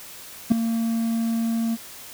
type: tone with ADSR envelope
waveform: triangle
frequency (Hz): 228.3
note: A#3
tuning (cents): -36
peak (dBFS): -7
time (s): 0.5-1.77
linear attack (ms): 19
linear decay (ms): 3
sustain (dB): -12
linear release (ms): 34
effects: white hiss -41 dBFS RMS until 2.13 s